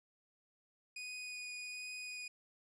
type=tone with vibrato; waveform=sawtooth; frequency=2477 Hz; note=D#7; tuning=8 cents flat; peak=-40 dBFS; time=0.96-2.28 s; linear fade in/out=5 ms; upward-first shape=triangle; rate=1.3 Hz; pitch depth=10 cents each way; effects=resampled to 22050 Hz